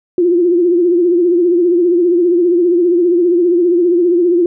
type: tone with vibrato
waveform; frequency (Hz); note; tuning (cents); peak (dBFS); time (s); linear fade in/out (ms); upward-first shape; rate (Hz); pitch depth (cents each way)
sine; 349.2; F4; 0; -8; 0.18-4.46; 2; triangle; 15; 90
effects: none